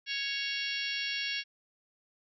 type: harmonic tone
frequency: 554.4 Hz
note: C#5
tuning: in tune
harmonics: 3 / 4 / 5 / 6 / 7 / 8 / 9 / 10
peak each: -40 / -39 / -37 / -39 / -44 / -40 / -49 / -41 dBFS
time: 0.06-1.44 s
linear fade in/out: 50 ms
effects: none